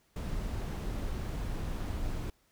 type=noise; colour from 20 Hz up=brown; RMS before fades=-35 dBFS; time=0.16-2.3 s; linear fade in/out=2 ms; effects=pink hiss -70 dBFS RMS until 2.51 s